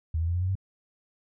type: tone with pitch steps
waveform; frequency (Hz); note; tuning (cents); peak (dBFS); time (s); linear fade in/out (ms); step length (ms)
sine; 80 / 82.92 / 85.94 / 89.07 / 92.32 / 95.69; D#2 / E2 / F2 / F2 / F#2 / G2; +49 / +11 / -27 / +35 / -3 / -41; -24; 0.14-0.554; 5; 69
effects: none